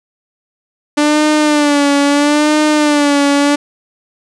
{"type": "tone with vibrato", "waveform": "sawtooth", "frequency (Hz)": 293.7, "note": "D4", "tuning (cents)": 0, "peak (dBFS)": -5, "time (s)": [0.97, 3.56], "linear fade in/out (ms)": 10, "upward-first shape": "sine", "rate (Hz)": 0.76, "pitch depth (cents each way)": 62, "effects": ["resampled to 22050 Hz", "7-bit"]}